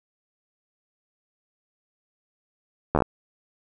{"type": "slowing click train", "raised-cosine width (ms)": 1, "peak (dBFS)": -6, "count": 6, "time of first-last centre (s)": [2.95, 3.022], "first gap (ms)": 12, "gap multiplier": 1.09, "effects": []}